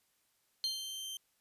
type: tone with exponential decay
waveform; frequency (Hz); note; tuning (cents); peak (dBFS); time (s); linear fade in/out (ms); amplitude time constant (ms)
sine; 4208; C8; +9; -30; 0.64-1.05; 0; 88
type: tone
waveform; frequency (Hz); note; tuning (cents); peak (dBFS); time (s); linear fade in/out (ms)
sawtooth; 3128; G7; -4; -37; 0.64-1.17; 2
effects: white hiss -75 dBFS RMS until 1.4 s + resampled to 32000 Hz